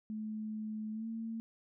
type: tone with pitch glide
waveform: sine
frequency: 215.9 to 225.8 Hz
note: A3 to A3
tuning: -33 to +45 cents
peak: -37 dBFS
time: 0.1-1.4 s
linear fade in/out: 0 ms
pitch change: +78 cents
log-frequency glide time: 0.92-1.07 s
effects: none